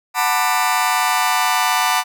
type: chord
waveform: sawtooth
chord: B minor seventh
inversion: second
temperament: just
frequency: 740.8 / 889 / 987.8 / 1185.3 Hz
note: F#5 / A5 / B5 / D6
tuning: +2 / +18 / 0 / +16 cents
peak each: -17 dBFS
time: 0.14-2.04 s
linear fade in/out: 50 ms
effects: none